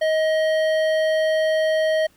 triangle tone with hard clipping, 630 Hz, D#5, 21 cents sharp, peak -19 dBFS, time 0.01-2.07 s, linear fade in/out 10 ms, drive 15 dB, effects pink hiss -58 dBFS RMS until 2.16 s

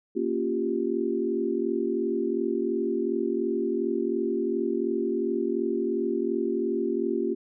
sine chord, G half-diminished seventh, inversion first, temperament equal, 233.1 / 277.2 / 349.2 / 392 Hz, Bb3 / Db4 / F4 / G4, 0 / 0 / 0 / 0 cents, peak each -31 / -32 / -28 / -29 dBFS, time 0.15-7.35 s, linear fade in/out 20 ms, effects none

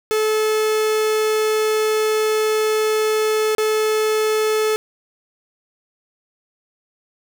45% pulse tone with dropouts, 432.8 Hz, A4, 29 cents flat, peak -16 dBFS, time 0.11-4.76 s, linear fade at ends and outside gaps 0 ms, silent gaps 3.55-3.582 s, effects none

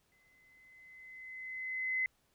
sine tone with exponential growth, 2041 Hz, C7, 44 cents flat, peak -29 dBFS, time 0.12-2.06 s, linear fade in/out 1 ms, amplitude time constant 420 ms, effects pink hiss -74 dBFS RMS until 2.34 s

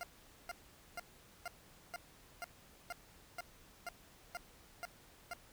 20% pulse tone bursts, 700 Hz, F5, 4 cents sharp, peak -36 dBFS, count 12, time 0.01-5.334 s, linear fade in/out 0 ms, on 22 ms, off 460 ms, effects pink hiss -62 dBFS RMS until 5.52 s

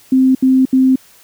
sine tone bursts, 261.1 Hz, C4, 3 cents flat, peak -7 dBFS, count 3, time 0.12-0.958 s, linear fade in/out 5 ms, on 230 ms, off 74 ms, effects white hiss -46 dBFS RMS until 1.23 s

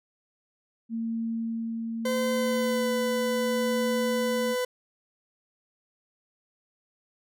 sine tone with tremolo, 227.7 Hz, A#3, 40 cents flat, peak -27 dBFS, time 0.89-4.56 s, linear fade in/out 50 ms, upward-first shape sine, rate 0.76 Hz, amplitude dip 25%
40% pulse tone with pitch glide, 512 to 500 Hz, C5 to B4, -38 to +21 cents, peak -25 dBFS, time 2.05-4.65 s, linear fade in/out 5 ms, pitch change -41 cents, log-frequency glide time 2.32-2.9 s
effects none

